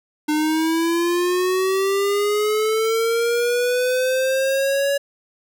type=linear sweep; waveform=square; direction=up; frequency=300.7 to 565 Hz; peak=-18 dBFS; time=0.28-4.98 s; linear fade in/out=10 ms; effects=none